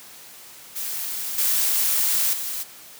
blue noise with level steps, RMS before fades -29 / -21 / -29 dBFS, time 0.75-2.64 s, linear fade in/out 20 ms, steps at 1.38 / 2.33 s, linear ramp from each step 5 ms, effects white hiss -44 dBFS RMS until 2.99 s + high-pass 100 Hz 12 dB/octave

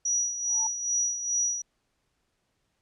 sine tone with tremolo, 5820 Hz, F#8, 29 cents flat, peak -22 dBFS, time 0.05-1.62 s, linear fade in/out 5 ms, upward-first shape sine, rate 2.4 Hz, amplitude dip 65%
sine tone with exponential growth, 886 Hz, A5, 12 cents sharp, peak -30 dBFS, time 0.44-0.67 s, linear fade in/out 5 ms, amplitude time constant 49 ms
effects pink hiss -75 dBFS RMS until 2.81 s + low-pass 9000 Hz 12 dB/octave

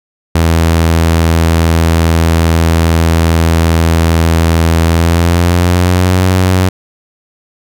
sawtooth tone with pitch glide, 82.41 to 92.5 Hz, E2 to F#2, 0 to 0 cents, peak -3 dBFS, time 0.35-6.69 s, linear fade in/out 5 ms, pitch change +200 cents, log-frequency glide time 4.85-6.24 s, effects none

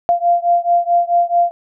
sine beating tone pair, 692 / 696.6 Hz, F5 / F5, -16 / -5 cents, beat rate 4.6 Hz, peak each -14 / -15 dBFS, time 0.09-1.51 s, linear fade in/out 0 ms, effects none

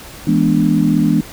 sine chord, E dominant seventh, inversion none, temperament equal with one note detuned, 164.81 / 207.7 / 243.5 / 293.7 Hz, E3 / G#3 / B3 / D4, 0 / 0 / -24 / 0 cents, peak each -16 dBFS, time 0.27-1.21 s, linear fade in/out 5 ms, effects pink hiss -35 dBFS RMS until 1.32 s

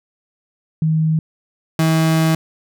sine / 35% pulse tone pair in turn, 158.2 / 160.78 Hz, D#3 / E3, +29 / -43 cents, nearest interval unison, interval 28 cents, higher second, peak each -13 / -11 dBFS, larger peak second, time 0.82-1.19 / 1.79-2.35 s, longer second, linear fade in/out 2 ms, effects none

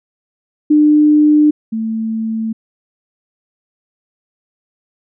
sine tone pair in turn, 300.3 / 222.5 Hz, D4 / A3, +39 / +20 cents, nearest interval perfect fourth, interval 519 cents, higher first, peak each -6 / -16 dBFS, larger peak first, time 0.7-1.51 / 1.72-2.53 s, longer neither, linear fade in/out 10 ms, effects none

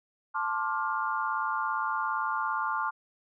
sine chord, D minor seventh, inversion second, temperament just, 881 / 1057.2 / 1174.7 / 1409.6 Hz, A5 / C6 / D6 / F6, +2 / +18 / 0 / +16 cents, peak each -33 dBFS, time 0.34-2.91 s, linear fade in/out 20 ms, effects none

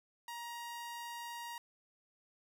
sawtooth tone, 944 Hz, A#5, 22 cents sharp, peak -39 dBFS, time 0.28-1.58 s, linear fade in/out 2 ms, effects none

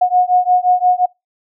sine beating tone pair, 723 / 728.7 Hz, F#5 / F#5, -40 / -27 cents, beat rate 5.7 Hz, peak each -13 dBFS, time 0.01-1.06 s, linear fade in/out 10 ms, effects noise-tail reverb RT60 0.2 s tail -25 dB re dry

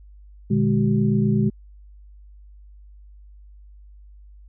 sine tone cluster, 119.8 / 148.7 / 206.9 / 379.4 Hz, A#2 / D3 / G#3 / F#4, +48 / +22 / -6 / +43 cents, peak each -22 / -23 / -19 / -28 dBFS, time 0.5-1.5 s, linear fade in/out 10 ms, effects added 50 Hz sine -43 dBFS peak until 4.48 s

